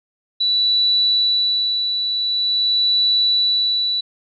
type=tone with tremolo; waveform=sine; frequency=3951 Hz; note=B7; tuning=in tune; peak=-13 dBFS; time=0.4-4.01 s; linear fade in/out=10 ms; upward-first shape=sine; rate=0.46 Hz; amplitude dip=45%; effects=none